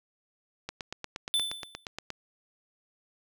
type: click train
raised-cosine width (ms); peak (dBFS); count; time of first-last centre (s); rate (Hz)
0.2; -18; 13; 0.69-2.103; 8.49
type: tone with exponential decay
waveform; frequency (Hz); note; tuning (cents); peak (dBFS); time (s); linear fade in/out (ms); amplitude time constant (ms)
square; 3520; A7; 0; -23; 1.34-1.85; 0; 110
effects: none